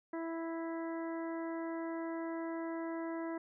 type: harmonic tone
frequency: 329.6 Hz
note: E4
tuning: in tune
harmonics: 1 / 2 / 3 / 4 / 5 / 6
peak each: -38 / -44 / -47 / -53 / -53 / -54 dBFS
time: 0.13-3.38 s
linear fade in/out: 5 ms
effects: none